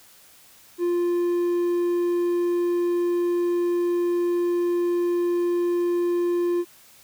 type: tone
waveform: triangle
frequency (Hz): 349.2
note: F4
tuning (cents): 0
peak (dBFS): -18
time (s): 0.78-6.65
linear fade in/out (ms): 50
effects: white hiss -52 dBFS RMS until 7.03 s